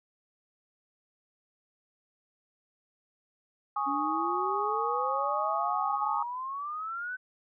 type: chord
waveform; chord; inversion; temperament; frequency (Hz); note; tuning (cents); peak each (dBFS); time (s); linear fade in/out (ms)
sine; Ab suspended fourth; none; just; 830.6 / 1107.5 / 1245.9; Ab5 / Db6 / Eb6; 0 / -2 / +2; -32; 3.76-6.23; 5
type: exponential sweep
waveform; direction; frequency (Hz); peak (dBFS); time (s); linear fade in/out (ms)
sine; up; 277.2 to 1528; -33; 3.86-7.17; 20
effects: none